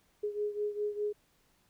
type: beating tone pair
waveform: sine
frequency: 415.3 / 420.2 Hz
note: G#4 / G#4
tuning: 0 / +20 cents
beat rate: 4.9 Hz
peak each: -33 / -37 dBFS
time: 0.23-1.13 s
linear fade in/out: 10 ms
effects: pink hiss -70 dBFS RMS until 1.69 s